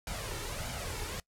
pink noise with flanger, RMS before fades -38 dBFS, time 0.07-1.2 s, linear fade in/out 2 ms, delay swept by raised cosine 1.3 to 2.26 ms, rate 1.6 Hz, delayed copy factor +0.6, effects noise-tail reverb RT60 0.1 s tail -22 dB re dry + low-pass 12000 Hz 12 dB/octave

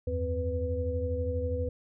sine tone cluster, 80.4 / 92.7 / 257.1 / 495 Hz, E2 / F#2 / C4 / B4, -43 / +4 / -30 / +4 cents, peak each -31 / -37 / -40 / -32 dBFS, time 0.07-1.69 s, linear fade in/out 5 ms, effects none

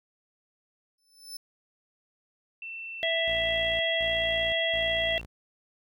sawtooth tone with exponential growth, 5274 Hz, E8, in tune, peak -32 dBFS, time 0.98-1.37 s, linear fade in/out 5 ms, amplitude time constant 83 ms
sine tone with pitch glide, 2684 to 2714 Hz, E7 to E7, +31 to +50 cents, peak -36 dBFS, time 2.62-5.21 s, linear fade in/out 2 ms, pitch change +19 cents, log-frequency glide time 3.52-4.15 s
harmonic tone, 659.3 Hz, E5, in tune, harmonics 1 / 3 / 5, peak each -29 / -29 / -29 dBFS, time 3.03-5.18 s, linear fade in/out 0 ms
sawtooth tone bursts, 56.9 Hz, A#1, 41 cents flat, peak -37 dBFS, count 3, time 3.27-5.26 s, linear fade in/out 10 ms, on 530 ms, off 200 ms
effects none

